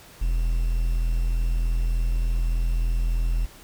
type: tone with quantisation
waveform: triangle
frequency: 41.66 Hz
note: E1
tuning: 19 cents sharp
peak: -18 dBFS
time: 0.21-3.46 s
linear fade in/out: 10 ms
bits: 8
effects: pink hiss -48 dBFS RMS until 3.63 s